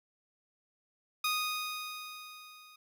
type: tone with level ramp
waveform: 15% pulse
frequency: 1241 Hz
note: D#6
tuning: 5 cents flat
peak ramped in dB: -22 to -48 dBFS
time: 1.24-2.76 s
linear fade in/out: 5 ms
effects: none